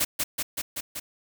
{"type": "noise with echo", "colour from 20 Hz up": "white", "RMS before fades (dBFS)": -24, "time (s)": [0, 0.05], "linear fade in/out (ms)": 10, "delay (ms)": 190, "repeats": 5, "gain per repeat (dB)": -2, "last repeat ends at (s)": 1, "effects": []}